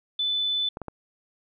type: tone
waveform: sine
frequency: 3503 Hz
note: A7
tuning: 8 cents flat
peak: -23 dBFS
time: 0.19-0.69 s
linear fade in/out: 5 ms
type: clicks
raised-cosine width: 1 ms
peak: -20 dBFS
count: 3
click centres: 0.771 / 0.817 / 0.883 s
effects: none